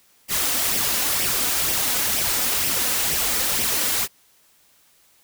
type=noise with flanger; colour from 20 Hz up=white; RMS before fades=-22 dBFS; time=0.28-4.08 s; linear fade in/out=50 ms; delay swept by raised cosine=0.35 to 4.05 ms; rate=2.1 Hz; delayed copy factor=+0.5; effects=white hiss -58 dBFS RMS until 5.23 s